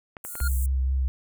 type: clicks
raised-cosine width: 0.5 ms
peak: -23 dBFS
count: 4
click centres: 0.168 / 0.25 / 0.354 / 0.403 s
type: tone with exponential growth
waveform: square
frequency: 1414 Hz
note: F6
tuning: 21 cents sharp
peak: -28 dBFS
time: 0.24-0.48 s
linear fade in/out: 5 ms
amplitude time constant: 51 ms
type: high-pass noise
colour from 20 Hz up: pink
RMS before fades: -37 dBFS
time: 0.24-0.66 s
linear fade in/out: 2 ms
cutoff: 7700 Hz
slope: 48 dB/octave
type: tone with vibrato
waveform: sine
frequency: 65.8 Hz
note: C2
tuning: 10 cents sharp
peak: -21 dBFS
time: 0.41-1.08 s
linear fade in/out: 0 ms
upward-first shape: triangle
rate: 4.3 Hz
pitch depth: 28 cents each way
effects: none